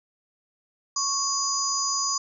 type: tone cluster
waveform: sine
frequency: 1106 / 4931 / 6100 / 6760 Hz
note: C#6 / D#8 / G8 / G#8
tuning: -4 / -16 / -48 / +30 cents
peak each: -29 dBFS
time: 0.96-2.18 s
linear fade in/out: 5 ms
effects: none